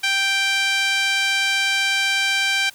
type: tone with band-pass filter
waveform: 5% pulse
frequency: 784 Hz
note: G5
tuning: in tune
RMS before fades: -20 dBFS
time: 0.03-2.7 s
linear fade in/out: 10 ms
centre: 2100 Hz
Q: 1.4
effects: white hiss -47 dBFS RMS until 2.74 s